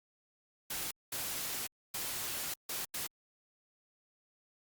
white noise bursts at uneven times, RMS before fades -38 dBFS, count 5, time 0.7-0.91 / 1.12-1.67 / 1.94-2.54 / 2.69-2.85 / 2.94-3.07 s, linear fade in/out 5 ms, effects Opus 48 kbps

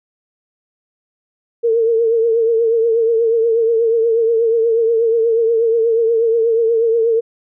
sine tone with vibrato, 456.6 Hz, A#4, 36 cents flat, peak -11 dBFS, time 1.63-7.21 s, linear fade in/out 20 ms, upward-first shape triangle, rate 8.3 Hz, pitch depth 62 cents each way, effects none

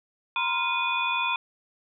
sine tone cluster, 951 / 1031 / 1394 / 2472 / 3460 Hz, A#5 / C6 / F6 / D#7 / A7, +34 / -26 / -4 / -12 / -30 cents, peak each -30 / -30 / -36 / -27 / -33 dBFS, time 0.36-1.36 s, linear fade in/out 2 ms, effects none

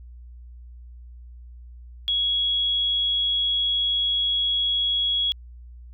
sine tone, 3333 Hz, G#7, 5 cents sharp, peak -20 dBFS, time 2.08-5.32 s, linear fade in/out 0 ms, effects added 60 Hz sine -40 dBFS peak until 5.93 s

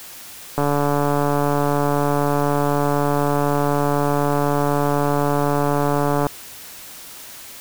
click train, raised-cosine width 1 ms, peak -6 dBFS, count 820, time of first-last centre 0.58-6.268 s, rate 144 Hz, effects white hiss -38 dBFS RMS until 7.6 s

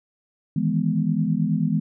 sine chord, E major seventh, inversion third, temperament equal, 155.56 / 164.81 / 207.7 / 246.9 Hz, D#3 / E3 / G#3 / B3, 0 / 0 / 0 / 0 cents, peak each -27 / -23 / -24 / -26 dBFS, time 0.56-1.8 s, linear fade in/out 5 ms, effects none

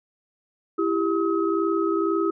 sine tone cluster, 333 / 395 / 1274 Hz, E4 / G4 / D#6, +18 / +13 / +41 cents, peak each -23 / -24 / -28 dBFS, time 0.78-2.31 s, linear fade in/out 10 ms, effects none

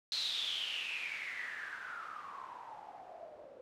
blue noise with low-pass filter sweep, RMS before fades -42 dBFS, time 0.12-3.61 s, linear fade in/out 0 ms, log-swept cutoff 4200 to 520 Hz, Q 9.5, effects none

